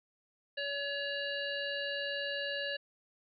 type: harmonic tone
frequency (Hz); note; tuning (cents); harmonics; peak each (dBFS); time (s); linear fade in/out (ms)
566; C#5; +36; 1 / 3 / 5 / 7 / 8; -39 / -38 / -40 / -43 / -48; 0.57-2.77; 10
effects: none